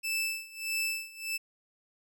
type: tone with tremolo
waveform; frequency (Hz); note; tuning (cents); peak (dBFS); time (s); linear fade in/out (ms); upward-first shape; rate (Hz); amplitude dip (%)
sawtooth; 2637; E7; 0; -25; 0.03-1.38; 20; sine; 1.6; 90
effects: none